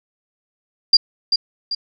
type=tone with echo; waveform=sine; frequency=4790 Hz; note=D8; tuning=33 cents sharp; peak=-6 dBFS; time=0.93-0.97 s; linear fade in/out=5 ms; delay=390 ms; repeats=2; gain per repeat=-7 dB; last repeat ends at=1.75 s; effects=none